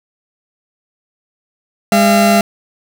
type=tone pair together; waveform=40% pulse; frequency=203.5 / 681 Hz; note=G#3 / F5; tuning=-35 / -44 cents; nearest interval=octave + major sixth; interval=2091 cents; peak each=-10 dBFS; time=1.92-2.41 s; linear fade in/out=2 ms; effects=none